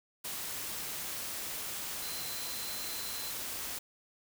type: tone in noise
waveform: sine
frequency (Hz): 4079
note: C8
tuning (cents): -45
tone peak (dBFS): -44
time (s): 2.02-3.31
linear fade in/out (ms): 10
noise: white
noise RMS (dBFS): -39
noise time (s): 0.24-3.79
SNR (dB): -8
effects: none